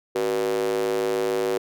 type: tone with high-pass filter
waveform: square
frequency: 53.5 Hz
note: A1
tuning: 48 cents flat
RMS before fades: -24 dBFS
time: 0.15-1.58 s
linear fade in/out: 5 ms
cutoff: 420 Hz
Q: 9.2
effects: none